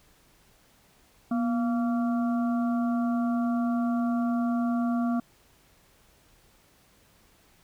harmonic tone with a mistuned harmonic, 230 Hz, A#3, 23 cents flat, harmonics 1 / 3 / 5 / 6, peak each -24 / -34 / -39 / -42 dBFS, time 1.31-5.2 s, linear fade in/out 5 ms, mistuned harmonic 1, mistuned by +77 cents, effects pink hiss -61 dBFS RMS until 7.63 s

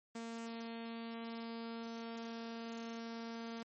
sawtooth tone, 229.7 Hz, A#3, 25 cents flat, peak -39 dBFS, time 0.15-3.63 s, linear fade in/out 5 ms, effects MP3 32 kbps

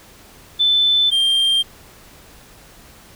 sine / triangle tone pair in turn, 3520 / 3181 Hz, A7 / G7, 0 / +25 cents, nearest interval major second, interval 175 cents, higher first, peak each -12 dBFS, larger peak neither, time 0.59-1.11 / 1.11-1.63 s, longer neither, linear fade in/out 20 ms, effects pink hiss -45 dBFS RMS until 3.15 s

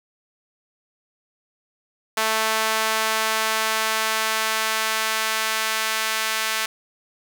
sawtooth tone with high-pass filter sweep, 220 Hz, A3, in tune, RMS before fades -23 dBFS, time 2.17-6.66 s, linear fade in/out 5 ms, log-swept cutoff 910 to 1600 Hz, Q 0.87, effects none

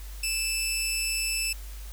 15% pulse tone with amplitude modulation, 2637 Hz, E7, in tune, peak -17 dBFS, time 0.23-1.53 s, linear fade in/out 5 ms, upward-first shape sine, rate 223 Hz, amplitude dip 50%, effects added 50 Hz sine -37 dBFS peak until 1.92 s + white hiss -49 dBFS RMS until 1.92 s

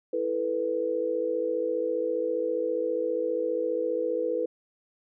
sine chord, E suspended fourth, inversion none, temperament just, 329.6 / 439.5 / 494.4 Hz, E4 / A4 / B4, 0 / -2 / +2 cents, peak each -33 / -31 / -27 dBFS, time 0.13-4.46 s, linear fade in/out 5 ms, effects none

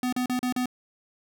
square tone bursts, 250.4 Hz, B3, 24 cents sharp, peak -25 dBFS, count 5, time 0.03-0.658 s, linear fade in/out 2 ms, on 96 ms, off 37 ms, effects none

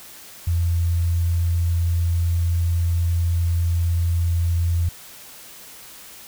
sine tone, 85.2 Hz, F2, 42 cents flat, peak -17 dBFS, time 0.47-4.89 s, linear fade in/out 5 ms, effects white hiss -42 dBFS RMS until 6.27 s

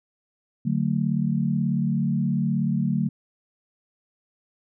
sine chord, D major, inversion none, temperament equal with one note detuned, 146.83 / 185 / 223.5 Hz, D3 / F#3 / A3, 0 / 0 / +27 cents, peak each -25 dBFS, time 0.65-3.09 s, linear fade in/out 10 ms, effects none

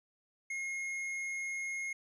sine tone with hard clipping, 2152 Hz, C7, 48 cents sharp, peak -37 dBFS, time 0.5-1.93 s, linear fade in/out 5 ms, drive 7 dB, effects none

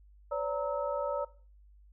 sine tone cluster, 515 / 575 / 927 / 1294 Hz, C5 / D5 / A#5 / E6, -28 / -37 / -10 / -32 cents, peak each -38 / -32 / -39 / -39 dBFS, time 0.31-1.25 s, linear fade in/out 10 ms, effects noise-tail reverb RT60 0.4 s tail -18 dB re dry + added 50 Hz sine -55 dBFS peak until 1.92 s

